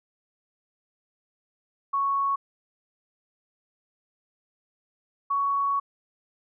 sine tone pair in turn, 1108.7 / 1117.7 Hz, C#6 / C#6, 0 / +14 cents, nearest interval unison, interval 14 cents, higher second, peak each -22 dBFS, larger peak neither, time 1.93-2.36 / 5.3-5.8 s, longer second, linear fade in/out 10 ms, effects none

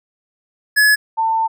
square / sine tone pair in turn, 1700 / 895.4 Hz, G#6 / A5, +40 / +30 cents, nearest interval major seventh, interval 1110 cents, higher first, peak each -10 / -14 dBFS, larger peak first, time 0.76-0.96 / 1.17-1.48 s, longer second, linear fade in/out 20 ms, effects none

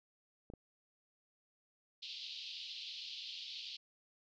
clicks, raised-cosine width 2 ms, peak -36 / -36 dBFS, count 2, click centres 0.501 / 0.537 s
white band-pass noise, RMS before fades -47 dBFS, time 2.02-3.77 s, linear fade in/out 10 ms, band 2800 to 4600 Hz, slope 48 dB/octave
effects none

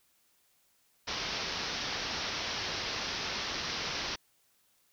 white low-pass noise, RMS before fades -36 dBFS, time 1.07-4.16 s, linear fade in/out 10 ms, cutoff 5800 Hz, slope 96 dB/octave, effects white hiss -70 dBFS RMS until 4.92 s

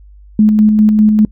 sine tone with tremolo, 213.5 Hz, G#3, 48 cents sharp, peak -4 dBFS, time 0.39-1.25 s, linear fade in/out 2 ms, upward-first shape square, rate 5 Hz, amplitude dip 30%, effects noise-tail reverb RT60 0.1 s tail -24 dB re dry + added 50 Hz sine -36 dBFS peak until 1.31 s

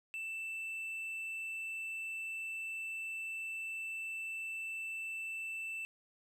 triangle tone, 2657 Hz, E7, 13 cents sharp, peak -37 dBFS, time 0.14-5.85 s, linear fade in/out 0 ms, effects none

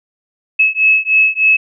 sine beating tone pair, 2585 / 2588.3 Hz, E7 / E7, -34 / -32 cents, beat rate 3.3 Hz, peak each -12 dBFS, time 0.59-1.57 s, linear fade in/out 10 ms, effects none

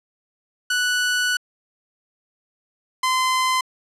sawtooth tone pair in turn, 1480 / 1030.6 Hz, F#6 / C6, 0 / -27 cents, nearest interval tritone, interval 627 cents, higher first, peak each -15 / -14 dBFS, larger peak second, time 0.7-1.37 / 3.03-3.61 s, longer first, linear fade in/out 5 ms, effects low-pass 10000 Hz 12 dB/octave

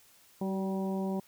harmonic tone with a mistuned harmonic, 192.5 Hz, G3, 31 cents flat, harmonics 1 / 2 / 3 / 4 / 5, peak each -31 / -37 / -41 / -43 / -45 dBFS, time 0.41-1.2 s, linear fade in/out 5 ms, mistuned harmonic 2, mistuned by -25 cents, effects white hiss -61 dBFS RMS until 1.27 s

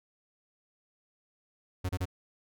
45% pulse tone bursts, 91.6 Hz, F#2, 17 cents flat, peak -29 dBFS, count 3, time 1.84-2.055 s, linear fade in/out 10 ms, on 51 ms, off 31 ms, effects none

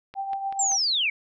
click train, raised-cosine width 0.3 ms, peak -26 dBFS, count 4, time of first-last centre 0.14-0.718 s, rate 5.19 Hz
sine tone with tremolo, 784 Hz, G5, in tune, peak -24 dBFS, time 0.15-0.78 s, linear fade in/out 50 ms, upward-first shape triangle, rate 7 Hz, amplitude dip 60%
sine linear sweep, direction down, 7580 to 2154 Hz, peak -21 dBFS, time 0.59-1.1 s, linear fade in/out 5 ms
effects none

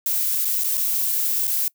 violet noise with dropouts, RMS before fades -22 dBFS, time 0.06-1.68 s, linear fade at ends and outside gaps 1 ms, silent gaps 0.448-0.453 / 0.637-0.642 / 0.772-0.776 / 1.47-1.477 s, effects noise-tail reverb RT60 0.1 s tail -24 dB re dry

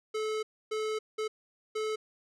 square tone bursts at uneven times, 433.1 Hz, A4, 27 cents flat, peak -31 dBFS, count 4, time 0.14-0.43 / 0.71-0.99 / 1.18-1.28 / 1.75-1.96 s, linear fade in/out 10 ms, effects low-pass 7000 Hz 12 dB/octave

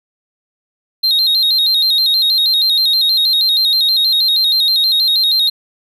triangle tone with vibrato, 3951 Hz, B7, in tune, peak -9 dBFS, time 1.03-5.5 s, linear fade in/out 10 ms, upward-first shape square, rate 6.3 Hz, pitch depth 86 cents each way, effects none

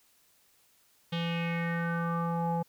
square tone with low-pass filter sweep, 168.7 Hz, E3, 40 cents sharp, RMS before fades -31 dBFS, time 1.12-2.63 s, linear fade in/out 10 ms, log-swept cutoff 3400 to 750 Hz, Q 4.7, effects white hiss -66 dBFS RMS until 2.68 s

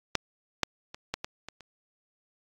clicks, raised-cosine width 0.2 ms, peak -6 / -6 / -23 / -12 / -16 / -22 / -30 dBFS, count 7, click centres 0.153 / 0.633 / 0.945 / 1.14 / 1.245 / 1.486 / 1.607 s, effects AAC 64 kbps

